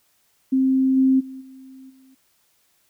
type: tone with level steps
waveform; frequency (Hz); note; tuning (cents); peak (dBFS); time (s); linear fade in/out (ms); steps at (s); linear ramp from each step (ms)
sine; 263.6; C4; +13; -15 / -13 / -33 / -40 / -49; 0.52-2.15; 10; 0.96 / 1.19 / 1.4 / 1.89; 20
effects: white hiss -64 dBFS RMS until 2.89 s